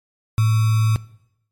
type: tone with sample-and-hold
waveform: sine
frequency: 110.2 Hz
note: A2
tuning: 3 cents sharp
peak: -13 dBFS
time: 0.38-0.96 s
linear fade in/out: 0 ms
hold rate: 1225 Hz
effects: noise-tail reverb RT60 0.8 s tail -20 dB re dry + MP3 64 kbps